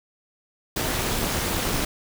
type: noise with amplitude modulation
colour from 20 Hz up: pink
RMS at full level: -22 dBFS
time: 0.76-1.85 s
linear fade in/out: 5 ms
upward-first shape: sine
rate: 264 Hz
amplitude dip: 75%
effects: none